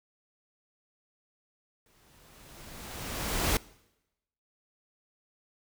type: noise with exponential growth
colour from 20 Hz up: pink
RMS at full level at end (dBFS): -26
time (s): 1.86-3.57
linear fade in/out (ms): 2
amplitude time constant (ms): 370
effects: noise-tail reverb RT60 0.9 s tail -22 dB re dry